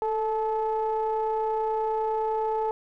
triangle ring-modulated tone, 213.4 Hz, G#3, 47 cents sharp, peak -19 dBFS, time 0.02-2.71 s, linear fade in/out 0 ms, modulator 655 Hz, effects none

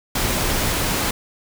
pink noise, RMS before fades -21 dBFS, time 0.15-1.11 s, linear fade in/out 5 ms, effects none

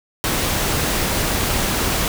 pink noise, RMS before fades -20 dBFS, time 0.24-2.08 s, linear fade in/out 0 ms, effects none

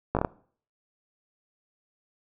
slowing click train, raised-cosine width 1 ms, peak -10 dBFS, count 5, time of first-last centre 0.15-0.248 s, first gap 17 ms, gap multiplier 1.25, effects noise-tail reverb RT60 0.5 s tail -21 dB re dry

